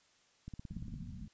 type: click train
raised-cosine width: 5 ms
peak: -32 dBFS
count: 9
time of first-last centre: 0.48-0.94 s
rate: 17.4 Hz
type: low-pass noise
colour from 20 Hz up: white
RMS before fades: -46 dBFS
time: 0.7-1.28 s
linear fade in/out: 5 ms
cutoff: 240 Hz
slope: 96 dB/octave
effects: white hiss -69 dBFS RMS until 1.33 s + resampled to 16000 Hz